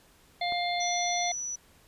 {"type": "harmonic tone", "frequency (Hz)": 703, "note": "F5", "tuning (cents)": 11, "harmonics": [1, 3, 5, 6], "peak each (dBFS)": [-29, -34, -36, -37], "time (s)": [0.41, 1.32], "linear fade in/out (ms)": 5}
{"type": "click", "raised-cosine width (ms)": 1, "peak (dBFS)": -29, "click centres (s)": 0.523}
{"type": "tone", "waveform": "sine", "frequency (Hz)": 5920, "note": "F#8", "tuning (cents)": 0, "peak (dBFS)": -32, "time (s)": [0.8, 1.56], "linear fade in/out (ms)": 10}
{"effects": ["pink hiss -60 dBFS RMS until 1.87 s", "resampled to 32000 Hz"]}